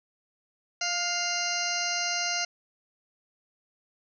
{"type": "harmonic tone with a mistuned harmonic", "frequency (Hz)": 698.5, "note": "F5", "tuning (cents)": 0, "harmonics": [1, 2, 3, 4, 6, 7, 8, 9], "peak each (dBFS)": [-35, -35, -35, -35, -35, -35, -35, -35], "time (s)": [0.81, 2.45], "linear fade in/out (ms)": 5, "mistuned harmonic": 2, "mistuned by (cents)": 25, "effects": []}